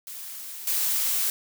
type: noise with level steps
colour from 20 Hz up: blue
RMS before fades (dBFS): -38 / -25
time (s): 0.07-1.3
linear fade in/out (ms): 2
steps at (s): 0.67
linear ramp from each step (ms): 5
effects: none